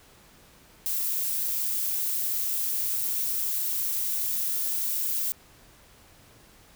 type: noise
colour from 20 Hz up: violet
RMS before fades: -28 dBFS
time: 0.86-5.32 s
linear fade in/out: 0 ms
effects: pink hiss -55 dBFS RMS until 6.75 s